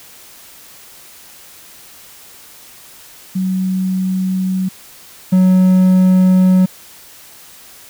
sine / triangle tone pair in turn, 187.2 / 185.37 Hz, F#3 / F#3, +20 / +3 cents, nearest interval unison, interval 17 cents, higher first, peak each -14 / -5 dBFS, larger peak second, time 3.35-4.69 / 5.32-6.66 s, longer neither, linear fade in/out 10 ms, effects white hiss -40 dBFS RMS until 7.89 s

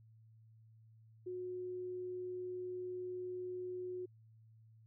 sine tone, 364.1 Hz, F#4, 28 cents flat, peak -40 dBFS, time 1.26-4.06 s, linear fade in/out 10 ms, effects added 111 Hz sine -60 dBFS peak until 4.86 s

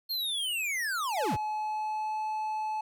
square linear sweep, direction down, 4300 to 45.31 Hz, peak -30 dBFS, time 0.09-1.37 s, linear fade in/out 20 ms
triangle tone with pitch glide, 854 to 863.4 Hz, G#5 to A5, +48 to -33 cents, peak -28 dBFS, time 1.17-2.81 s, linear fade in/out 5 ms, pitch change +19 cents, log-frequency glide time 1.46-2.21 s
effects none

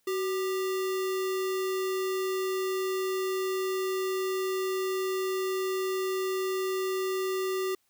sine tone with sample-and-hold, 376.8 Hz, F#4, 32 cents sharp, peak -27 dBFS, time 0.07-7.75 s, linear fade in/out 5 ms, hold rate 1575 Hz, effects white hiss -72 dBFS RMS until 7.89 s

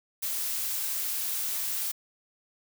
blue noise, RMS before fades -31 dBFS, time 0.22-1.92 s, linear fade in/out 10 ms, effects none

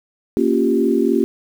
sine chord, G half-diminished seventh, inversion first, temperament equal, 233.1 / 277.2 / 349.2 / 392 Hz, Bb3 / Db4 / F4 / G4, 0 / 0 / 0 / 0 cents, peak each -19 dBFS, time 0.37-1.24 s, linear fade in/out 0 ms, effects 7-bit

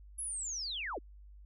sine linear sweep, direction down, 10950 to 220 Hz, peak -36 dBFS, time 0.18-0.99 s, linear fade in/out 10 ms, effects added 50 Hz sine -51 dBFS peak until 1.45 s

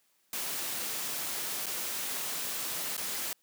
white noise with dropouts, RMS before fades -35 dBFS, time 0.33-3.33 s, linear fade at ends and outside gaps 1 ms, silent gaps 1.659-1.666 / 2.967-2.978 s, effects white hiss -71 dBFS RMS until 3.42 s + high-pass 150 Hz 12 dB/octave

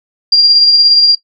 sine tone with tremolo, 4775 Hz, D8, 28 cents sharp, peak -3 dBFS, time 0.32-1.15 s, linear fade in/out 5 ms, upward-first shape sine, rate 17 Hz, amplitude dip 35%, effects noise-tail reverb RT60 0.1 s tail -17 dB re dry

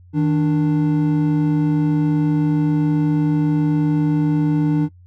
triangle tone pair together, 156.8 / 295.6 Hz, D#3 / D4, +14 / +11 cents, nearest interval major seventh, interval 1097 cents, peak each -15 dBFS, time 0.13-4.89 s, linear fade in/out 50 ms, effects noise-tail reverb RT60 0.1 s tail -22 dB re dry + added 89 Hz sine -43 dBFS peak until 5.06 s

